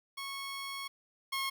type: tone pair in turn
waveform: 15% pulse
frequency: 1100 / 1083 Hz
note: C#6 / C#6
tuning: -14 / -41 cents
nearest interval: unison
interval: 27 cents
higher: first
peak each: -32 / -26 dBFS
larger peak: second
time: 0.17-0.88 / 1.32-1.5 s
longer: first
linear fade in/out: 10 ms
effects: 11-bit